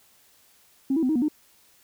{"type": "tone with pitch steps", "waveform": "sine", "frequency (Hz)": [269.3, 326, 255.6, 313.9, 241.8, 302.9], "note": ["C#4", "E4", "C4", "D#4", "B3", "D#4"], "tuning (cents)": [-50, -19, -40, 15, -36, -46], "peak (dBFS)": -19, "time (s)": [0.9, 1.284], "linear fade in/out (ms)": 5, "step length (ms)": 64, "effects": ["tanh soft clip ceiling -15 dBFS", "white hiss -59 dBFS RMS until 1.83 s"]}